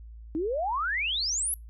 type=exponential sweep; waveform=sine; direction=up; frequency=300 to 11610 Hz; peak=-26 dBFS; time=0.35-1.54 s; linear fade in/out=0 ms; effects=noise-tail reverb RT60 0.2 s tail -26 dB re dry + added 56 Hz sine -42 dBFS peak until 1.69 s